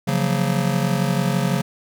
square chord, Gb major seventh, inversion second, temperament just, 138.75 / 173.43 / 185 / 231.2 Hz, Db3 / F3 / Gb3 / Bb3, +2 / -12 / 0 / -14 cents, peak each -23 / -25 / -24 / -28 dBFS, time 0.07-1.62 s, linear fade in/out 10 ms, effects none

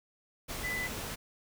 sine tone in noise, 2000 Hz, B6, 21 cents sharp, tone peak -33 dBFS, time 0.63-0.88 s, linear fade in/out 20 ms, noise pink, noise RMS -39 dBFS, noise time 0.48-1.16 s, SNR +3 dB, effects none

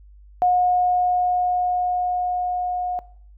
sine tone with level ramp, 722 Hz, F#5, 43 cents flat, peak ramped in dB -14 to -22 dBFS, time 0.42-2.99 s, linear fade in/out 0 ms, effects noise-tail reverb RT60 0.6 s tail -20 dB re dry + added 50 Hz sine -44 dBFS peak until 3.37 s

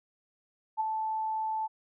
sine tone with ADSR envelope, 876 Hz, A5, 8 cents flat, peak -24 dBFS, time 0.77-1.68 s, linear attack 33 ms, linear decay 15 ms, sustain -5 dB, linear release 27 ms, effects none

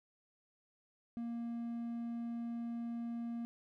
triangle tone, 234.1 Hz, A#3, 8 cents sharp, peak -36 dBFS, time 1.17-3.45 s, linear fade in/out 0 ms, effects none

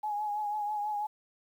sine tone with vibrato, 837 Hz, G#5, 13 cents sharp, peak -30 dBFS, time 0.03-1.07 s, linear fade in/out 10 ms, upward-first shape triangle, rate 6.1 Hz, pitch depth 44 cents each way, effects 10-bit

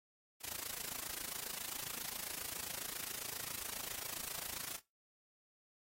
white noise with amplitude modulation, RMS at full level -40 dBFS, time 0.4-4.8 s, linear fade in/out 50 ms, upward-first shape sine, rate 27.4 Hz, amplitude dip 95%, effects noise-tail reverb RT60 0.2 s tail -17 dB re dry + AAC 48 kbps

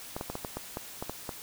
clicks, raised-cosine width 1 ms, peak -20 dBFS, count 10, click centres 0.165 / 0.211 / 0.3 / 0.354 / 0.448 / 0.57 / 0.771 / 1.025 / 1.096 / 1.292 s, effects white hiss -45 dBFS RMS until 1.42 s

